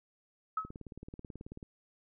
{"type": "tone with exponential decay", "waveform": "sine", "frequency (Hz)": 1285, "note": "E6", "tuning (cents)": -45, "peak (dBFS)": -27, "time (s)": [0.57, 0.71], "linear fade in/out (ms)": 5, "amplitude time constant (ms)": 30}
{"type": "click train", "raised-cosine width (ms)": 3, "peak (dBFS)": -32, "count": 19, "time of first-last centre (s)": [0.65, 1.628], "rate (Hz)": 18.4}
{"effects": []}